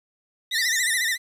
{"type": "exponential sweep", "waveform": "sine", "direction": "up", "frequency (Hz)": [3663, 11175], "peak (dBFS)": -27, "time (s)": [0.51, 0.98], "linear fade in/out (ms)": 5}
{"type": "tone with vibrato", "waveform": "sawtooth", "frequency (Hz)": 1901, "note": "A#6", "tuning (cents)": 33, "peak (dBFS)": -18, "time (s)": [0.51, 1.18], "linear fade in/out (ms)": 50, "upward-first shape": "sine", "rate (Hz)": 14, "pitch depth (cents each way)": 110}
{"effects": ["resampled to 32000 Hz", "9-bit"]}